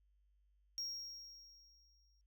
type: tone with exponential decay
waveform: triangle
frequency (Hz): 5588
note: F8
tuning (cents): 0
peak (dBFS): -37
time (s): 0.78-2.21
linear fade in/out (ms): 0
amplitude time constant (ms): 310
effects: added 50 Hz sine -70 dBFS peak until 2.26 s